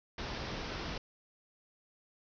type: low-pass noise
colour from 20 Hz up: pink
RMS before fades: -40 dBFS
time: 0.18-0.98 s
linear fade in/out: 5 ms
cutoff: 5700 Hz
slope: 96 dB/octave
effects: none